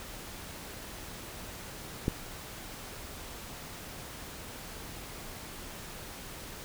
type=click; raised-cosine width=3 ms; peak=-14 dBFS; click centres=2.081 s; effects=pink hiss -44 dBFS RMS until 6.64 s